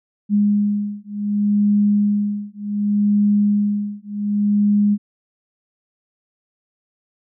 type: beating tone pair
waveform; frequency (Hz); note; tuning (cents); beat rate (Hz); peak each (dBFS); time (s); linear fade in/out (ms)
sine; 205.5 / 206.17; G#3 / G#3; -18 / -12; 0.67; -18; 0.29-4.98; 50
effects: none